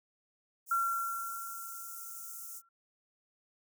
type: high-pass noise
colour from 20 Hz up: white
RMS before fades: -45 dBFS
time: 0.66-2.62 s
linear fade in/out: 50 ms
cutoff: 6000 Hz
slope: 48 dB/octave
type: tone with exponential decay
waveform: sine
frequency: 1366 Hz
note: F6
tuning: 39 cents flat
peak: -26 dBFS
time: 0.71-2.69 s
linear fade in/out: 5 ms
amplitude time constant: 430 ms
effects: none